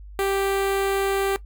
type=tone with notch filter; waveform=sawtooth; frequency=392 Hz; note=G4; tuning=in tune; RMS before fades=-23 dBFS; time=0.19-1.36 s; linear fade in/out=0 ms; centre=5500 Hz; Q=1.6; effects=noise-tail reverb RT60 0.1 s tail -17 dB re dry + added 50 Hz sine -38 dBFS peak until 1.45 s